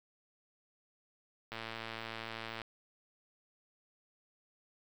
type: click train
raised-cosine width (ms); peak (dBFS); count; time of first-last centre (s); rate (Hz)
0.3; -25; 125; 1.52-2.617; 113
effects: 9-bit